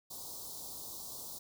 white band-stop noise, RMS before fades -45 dBFS, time 0.1-1.39 s, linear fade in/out 10 ms, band 1100 to 3800 Hz, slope 48 dB/octave, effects none

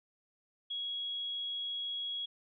sine tone, 3322 Hz, G#7, in tune, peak -35 dBFS, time 0.7-2.26 s, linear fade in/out 10 ms, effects none

